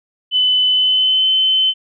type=tone with pitch glide; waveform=sine; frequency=3013 to 3060 Hz; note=F#7 to G7; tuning=+31 to -42 cents; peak=-11 dBFS; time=0.31-1.74 s; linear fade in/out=50 ms; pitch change=+27 cents; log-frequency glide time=0.68-1.28 s; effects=none